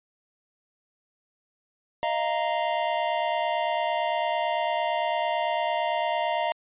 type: chord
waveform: square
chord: Eb suspended second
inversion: none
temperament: equal with one note detuned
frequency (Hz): 622.3 / 691.2 / 932.3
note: Eb5 / F5 / Bb5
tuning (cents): 0 / -18 / 0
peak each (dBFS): -30 / -29 / -29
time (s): 2.03-6.52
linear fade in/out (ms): 0
effects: resampled to 8000 Hz